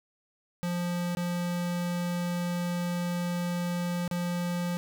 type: tone with dropouts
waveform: square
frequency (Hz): 175.3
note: F3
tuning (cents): +7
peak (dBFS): -29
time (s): 0.63-4.77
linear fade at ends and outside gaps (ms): 0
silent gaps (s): 1.15-1.171 / 4.078-4.112
effects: none